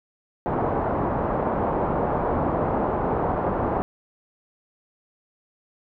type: low-pass noise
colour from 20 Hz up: white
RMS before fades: -24 dBFS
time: 0.46-3.82 s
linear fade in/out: 0 ms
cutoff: 950 Hz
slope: 24 dB/octave
effects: none